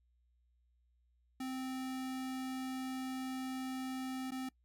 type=tone with dropouts; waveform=square; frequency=260.3 Hz; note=C4; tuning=9 cents flat; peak=-39 dBFS; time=1.4-4.49 s; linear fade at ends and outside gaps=5 ms; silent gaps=4.308-4.318 s; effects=noise-tail reverb RT60 0.1 s tail -22 dB re dry + added 60 Hz sine -70 dBFS peak until 4.64 s